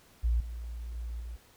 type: tone with level steps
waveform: sine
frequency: 58.1 Hz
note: A#1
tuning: 5 cents flat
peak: -23 / -36 / -34 / -37 dBFS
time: 0.23-1.37 s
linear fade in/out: 20 ms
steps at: 0.4 / 0.95 / 1.2 s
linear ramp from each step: 5 ms
effects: tanh soft clip ceiling -19 dBFS + pink hiss -60 dBFS RMS until 1.56 s